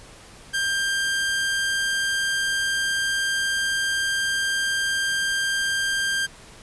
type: tone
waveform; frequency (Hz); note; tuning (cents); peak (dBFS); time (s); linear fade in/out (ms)
sawtooth; 1589; G6; +23; -18; 0.53-6.27; 20
effects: pink hiss -46 dBFS RMS until 6.62 s + resampled to 24000 Hz